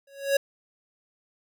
square tone with exponential growth, 554.4 Hz, C#5, in tune, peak -17 dBFS, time 0.07-0.37 s, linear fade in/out 5 ms, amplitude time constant 64 ms, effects none

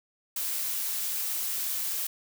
blue noise, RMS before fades -31 dBFS, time 0.36-2.07 s, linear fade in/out 5 ms, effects none

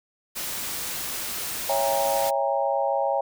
white noise, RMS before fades -31 dBFS, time 0.35-2.31 s, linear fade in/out 20 ms
sine chord, C# diminished seventh, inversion none, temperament equal with one note detuned, 554.4 / 659.3 / 804.6 / 932.3 Hz, C#5 / E5 / G5 / Bb5, 0 / 0 / +45 / 0 cents, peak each -25 / -28 / -26 / -30 dBFS, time 1.69-3.21 s, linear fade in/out 5 ms
effects none

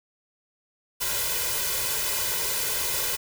white noise with comb filter, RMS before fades -27 dBFS, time 1-3.17 s, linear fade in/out 20 ms, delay 2 ms, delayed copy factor +0.9, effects none

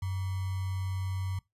sine tone with sample-and-hold, 94.2 Hz, F#2, 32 cents sharp, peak -30 dBFS, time 0.02-1.39 s, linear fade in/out 5 ms, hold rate 1050 Hz, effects noise-tail reverb RT60 0.2 s tail -22 dB re dry + resampled to 32000 Hz

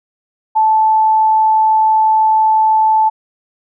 sine tone, 874 Hz, A5, 12 cents flat, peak -8 dBFS, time 0.55-3.1 s, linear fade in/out 20 ms, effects none

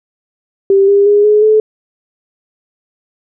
sine tone with pitch steps, 392 / 401.6 / 411.5 / 421.6 / 431.9 Hz, G4 / G4 / G#4 / G#4 / A4, 0 / +42 / -16 / +26 / -32 cents, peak -5 dBFS, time 0.7-1.6 s, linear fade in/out 2 ms, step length 180 ms, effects none

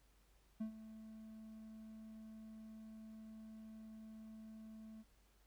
triangle tone with ADSR envelope, 219.4 Hz, A3, 5 cents flat, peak -36 dBFS, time 0.6-5.04 s, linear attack 11 ms, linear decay 100 ms, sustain -14 dB, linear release 35 ms, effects added 50 Hz sine -70 dBFS peak until 5.46 s + pink hiss -75 dBFS RMS until 5.46 s

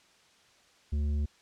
sine tone with tanh clipping, 73.42 Hz, D2, in tune, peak -28 dBFS, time 0.92-1.26 s, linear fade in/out 10 ms, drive 8 dB, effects white hiss -62 dBFS RMS until 1.41 s + low-pass 6000 Hz 12 dB/octave

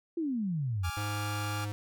sine exponential sweep, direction down, 349.2 to 81 Hz, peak -29 dBFS, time 0.17-0.9 s, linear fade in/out 5 ms
sawtooth chord, D diminished, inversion second, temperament equal, 830.6 / 1174.7 / 1396.9 Hz, Ab5 / D6 / F6, 0 / 0 / 0 cents, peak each -37 dBFS, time 0.83-1.66 s, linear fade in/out 20 ms
square tone, 103.83 Hz, G#2, in tune, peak -34 dBFS, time 0.97-1.72 s, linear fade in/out 0 ms
effects none

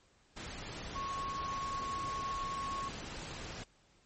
sine tone in noise, 1100 Hz, C#6, 14 cents flat, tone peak -36 dBFS, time 0.95-2.89 s, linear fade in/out 10 ms, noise pink, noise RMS -44 dBFS, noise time 0.36-3.64 s, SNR +5 dB, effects pink hiss -68 dBFS RMS until 4.05 s + MP3 32 kbps

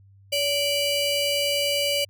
30% pulse ring-modulated tone, 1760 Hz, A6, in tune, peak -16 dBFS, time 0.32-2.05 s, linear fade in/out 10 ms, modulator 1190 Hz, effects added 98 Hz sine -50 dBFS peak until 2.09 s

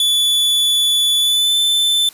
45% pulse tone with pitch glide, 3456 to 3527 Hz, A7 to A7, -32 to +3 cents, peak -12 dBFS, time 0-2.09 s, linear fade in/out 2 ms, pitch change +35 cents, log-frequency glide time 1.18-1.56 s, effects white hiss -43 dBFS RMS until 2.13 s + resampled to 32000 Hz

